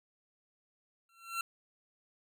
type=tone with exponential growth; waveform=25% pulse; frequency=1357 Hz; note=E6; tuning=50 cents sharp; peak=-27 dBFS; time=1.09-1.41 s; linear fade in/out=2 ms; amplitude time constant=69 ms; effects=none